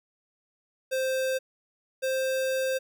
square tone pair in turn, 523.3 / 525.4 Hz, C5 / C5, 0 / +7 cents, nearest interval unison, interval 7 cents, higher second, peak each -26 dBFS, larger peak neither, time 0.91-1.39 / 2.02-2.79 s, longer second, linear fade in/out 20 ms, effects none

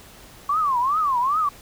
sine tone with vibrato, 1108.7 Hz, C#6, in tune, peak -18 dBFS, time 0.49-1.49 s, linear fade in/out 5 ms, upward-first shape triangle, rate 2.5 Hz, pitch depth 290 cents each way, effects pink hiss -46 dBFS RMS until 1.61 s

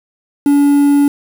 triangle tone with quantisation, 285.5 Hz, D4, 49 cents flat, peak -5 dBFS, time 0.46-1.08 s, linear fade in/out 2 ms, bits 5, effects none

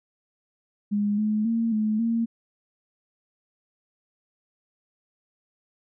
sine tone with pitch steps, 205.8 / 213.4 / 228.8 / 215.1 / 230 Hz, G#3 / G#3 / A#3 / A3 / A#3, -16 / +47 / -32 / -39 / -23 cents, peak -21 dBFS, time 0.91-2.26 s, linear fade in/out 20 ms, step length 270 ms, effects none

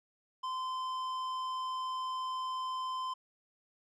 sine tone with tanh clipping, 1031 Hz, C6, 26 cents flat, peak -36 dBFS, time 0.43-3.14 s, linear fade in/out 10 ms, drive 11 dB, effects none

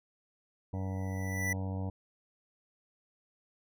harmonic tone, 95 Hz, F#2, 46 cents sharp, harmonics 1 / 2 / 3 / 5 / 6 / 7 / 8 / 9 / 10, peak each -34 / -40 / -44 / -48 / -50 / -51 / -52 / -53 / -54 dBFS, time 0.73-1.9 s, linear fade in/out 5 ms
square tone with exponential growth, 1975.5 Hz, B6, in tune, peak -30 dBFS, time 0.74-1.53 s, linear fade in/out 5 ms, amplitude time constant 170 ms
effects none

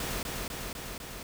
pink noise with echo, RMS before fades -34 dBFS, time 0-0.23 s, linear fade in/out 2 ms, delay 250 ms, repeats 4, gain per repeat -2 dB, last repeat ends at 1.23 s, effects none

